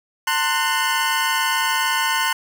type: chord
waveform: 25% pulse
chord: F# diminished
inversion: first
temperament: equal with one note detuned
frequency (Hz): 899.5 / 1046.5 / 1480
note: A5 / C6 / F#6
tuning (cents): +38 / 0 / 0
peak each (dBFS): -19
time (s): 0.27-2.33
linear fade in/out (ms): 5
effects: none